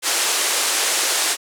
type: band-pass noise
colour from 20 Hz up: white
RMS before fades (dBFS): -20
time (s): 0.02-1.37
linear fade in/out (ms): 50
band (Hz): 350 to 9800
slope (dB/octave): 24
effects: none